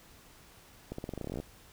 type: accelerating click train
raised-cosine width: 2 ms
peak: -24 dBFS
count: 16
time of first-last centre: 0.92-1.401 s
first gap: 64 ms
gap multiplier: 0.89
effects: pink hiss -57 dBFS RMS until 1.72 s